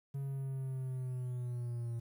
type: linear sweep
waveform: triangle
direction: down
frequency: 138.59 to 116.54 Hz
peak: -34 dBFS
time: 0.14-2 s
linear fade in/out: 10 ms
effects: 11-bit